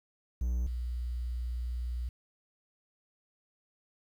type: tone pair in turn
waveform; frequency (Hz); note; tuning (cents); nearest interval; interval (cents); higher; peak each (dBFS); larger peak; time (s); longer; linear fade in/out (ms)
triangle / sine; 60.5 / 60.5; B1 / B1; -35 / -35; unison; 0; neither; -26 / -32; first; 0.41-0.67 / 0.67-2.09; second; 5
effects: 10-bit